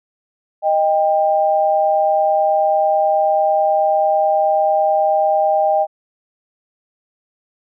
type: tone pair together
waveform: sine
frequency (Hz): 622.3 / 793.1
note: D#5 / G5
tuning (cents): 0 / +20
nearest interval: major third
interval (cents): 420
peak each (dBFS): -15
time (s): 0.62-5.87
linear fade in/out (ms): 50
effects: none